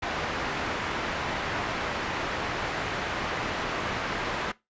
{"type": "low-pass noise", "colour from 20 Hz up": "white", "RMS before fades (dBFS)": -31, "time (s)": [0.02, 4.52], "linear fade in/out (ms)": 10, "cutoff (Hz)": 1800, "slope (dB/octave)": 12, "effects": ["noise-tail reverb RT60 0.2 s tail -19 dB re dry", "resampled to 16000 Hz"]}